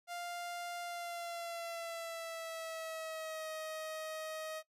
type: tone with pitch glide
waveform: sawtooth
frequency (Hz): 698.5 to 629.5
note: F5 to D#5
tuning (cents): 0 to +20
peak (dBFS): -37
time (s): 0.07-4.63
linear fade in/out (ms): 50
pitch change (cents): -180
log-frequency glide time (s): 0.82-3.51
effects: noise-tail reverb RT60 0.1 s tail -17 dB re dry + resampled to 32000 Hz